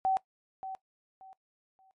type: tone with echo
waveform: sine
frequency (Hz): 764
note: G5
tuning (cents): -45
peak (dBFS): -24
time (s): 0.05-0.17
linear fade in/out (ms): 0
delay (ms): 580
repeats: 3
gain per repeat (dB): -12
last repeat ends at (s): 1.91
effects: noise-tail reverb RT60 0.1 s tail -19 dB re dry + MP3 48 kbps